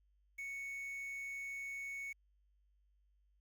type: tone with quantisation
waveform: triangle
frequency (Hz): 2217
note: C#7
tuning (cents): 0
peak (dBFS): -40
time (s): 0.38-2.13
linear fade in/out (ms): 10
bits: 10
effects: added 50 Hz sine -70 dBFS peak until 3.4 s